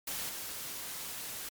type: noise with level steps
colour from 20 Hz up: white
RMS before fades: -37 / -41 dBFS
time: 0.07-1.49 s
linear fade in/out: 5 ms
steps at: 0.29 s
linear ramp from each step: 2 ms
effects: MP3 96 kbps